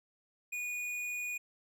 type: tone with tanh clipping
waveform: sine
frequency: 2457 Hz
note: D#7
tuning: 22 cents flat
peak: -37 dBFS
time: 0.52-1.38 s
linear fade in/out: 10 ms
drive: 13 dB
effects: none